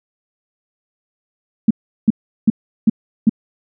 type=tone bursts; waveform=sine; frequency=220 Hz; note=A3; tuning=in tune; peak=-6 dBFS; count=5; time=1.68-3.295 s; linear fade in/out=5 ms; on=27 ms; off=370 ms; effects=none